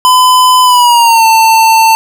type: tone with pitch glide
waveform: square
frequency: 1010 to 894.6 Hz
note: B5 to A5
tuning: +39 to +28 cents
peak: -4 dBFS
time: 0.05-1.95 s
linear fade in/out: 0 ms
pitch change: -211 cents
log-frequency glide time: 0.63-1.26 s
effects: none